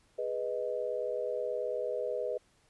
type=chord; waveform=sine; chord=G# minor; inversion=none; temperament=equal; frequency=415.3 / 493.9 / 622.3 Hz; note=G#4 / B4 / D#5; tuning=0 / 0 / 0 cents; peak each=-38 / -34 / -36 dBFS; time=0.18-2.38 s; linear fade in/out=10 ms; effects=pink hiss -68 dBFS RMS until 2.69 s + resampled to 24000 Hz

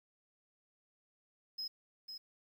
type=tone with echo; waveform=triangle; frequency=5110 Hz; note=D#8; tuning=45 cents sharp; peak=-37 dBFS; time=1.58-1.68 s; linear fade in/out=10 ms; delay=500 ms; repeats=1; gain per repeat=-6 dB; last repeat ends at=2.18 s; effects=11-bit

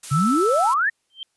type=noise; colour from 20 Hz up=blue; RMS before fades=-32 dBFS; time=0.03-0.74 s; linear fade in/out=5 ms
type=tone; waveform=sine; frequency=1318.5 Hz; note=E6; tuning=in tune; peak=-20 dBFS; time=0.1-0.76 s; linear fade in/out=50 ms
type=exponential sweep; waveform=sine; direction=up; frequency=130.81 to 1890 Hz; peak=-17 dBFS; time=0.11-0.9 s; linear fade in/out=10 ms
type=tone with exponential growth; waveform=sine; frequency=3136 Hz; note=G7; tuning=in tune; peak=-26 dBFS; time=1.1-1.23 s; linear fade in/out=1 ms; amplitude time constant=27 ms
effects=white hiss -71 dBFS RMS until 1.36 s + resampled to 24000 Hz

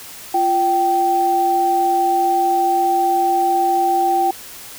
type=tone pair together; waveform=sine; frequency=346.1 / 777 Hz; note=F4 / G5; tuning=-16 / -16 cents; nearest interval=octave + major second; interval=1400 cents; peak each=-21 / -14 dBFS; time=0.34-4.31 s; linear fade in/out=5 ms; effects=white hiss -36 dBFS RMS until 4.78 s

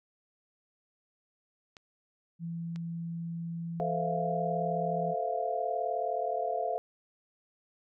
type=clicks; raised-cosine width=0.2 ms; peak=-31 dBFS; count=2; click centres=1.768 / 2.76 s
type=tone with pitch glide; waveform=sine; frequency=167.8 to 168.97 Hz; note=E3 to E3; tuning=+31 to +43 cents; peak=-34 dBFS; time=2.39-5.15 s; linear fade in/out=50 ms; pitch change=+12 cents; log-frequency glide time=3.65-4.43 s
type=chord; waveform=sine; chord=F major seventh; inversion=first; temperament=equal with one note detuned; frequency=440 / 514.3 / 659.3 / 698.5 Hz; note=A4 / C5 / E5 / F5; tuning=0 / -30 / 0 / 0 cents; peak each=-37 / -37 / -35 / -32 dBFS; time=3.8-6.78 s; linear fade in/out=0 ms
effects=none

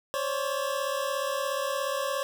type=tone pair together; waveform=25% pulse; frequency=534 / 571 Hz; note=C5 / D5; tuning=+35 / -49 cents; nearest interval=minor second; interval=116 cents; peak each=-27 dBFS; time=0.14-2.23 s; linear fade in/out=0 ms; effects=none

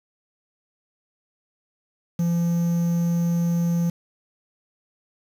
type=tone with quantisation; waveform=triangle; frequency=170.7 Hz; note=F3; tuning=39 cents flat; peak=-17 dBFS; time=2.19-3.9 s; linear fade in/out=5 ms; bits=7; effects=none

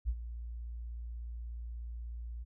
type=tone with ADSR envelope; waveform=sine; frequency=58.27 Hz; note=A#1; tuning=in tune; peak=-27 dBFS; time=0.05-2.45 s; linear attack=37 ms; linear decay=55 ms; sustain=-12 dB; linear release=28 ms; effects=none

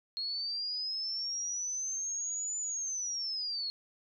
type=linear two-way sweep; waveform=sine; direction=up then down; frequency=4268 to 7040 to 4268 Hz; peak=-33 dBFS; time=0.17-3.7 s; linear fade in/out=0 ms; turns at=2.58 s; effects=none

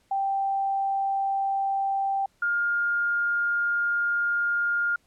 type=tone pair in turn; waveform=sine; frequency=784 / 1412.3 Hz; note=G5 / F6; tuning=0 / +19 cents; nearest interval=minor seventh; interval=1019 cents; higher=second; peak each=-23 / -22 dBFS; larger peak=second; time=0.11-2.26 / 2.42-4.96 s; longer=second; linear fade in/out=5 ms; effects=pink hiss -66 dBFS RMS until 5.06 s + low-pass 11000 Hz 12 dB/octave

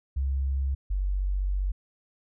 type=tone pair in turn; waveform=sine; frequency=67.6 / 47.58 Hz; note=C#2 / F#1; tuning=-43 / +49 cents; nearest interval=tritone; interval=608 cents; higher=first; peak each=-24 dBFS; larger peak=neither; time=0.16-0.75 / 0.9-1.72 s; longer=second; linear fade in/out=10 ms; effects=none

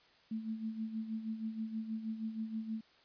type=tone with tremolo; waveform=sine; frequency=221.1 Hz; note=A3; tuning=9 cents sharp; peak=-34 dBFS; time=0.31-2.81 s; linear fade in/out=5 ms; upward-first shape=sine; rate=6.3 Hz; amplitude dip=65%; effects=white hiss -65 dBFS RMS until 3.04 s + resampled to 11025 Hz

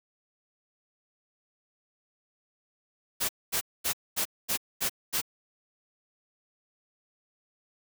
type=noise bursts; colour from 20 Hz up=white; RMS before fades=-28 dBFS; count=7; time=3.2-5.217 s; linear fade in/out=20 ms; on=91 ms; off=230 ms; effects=none

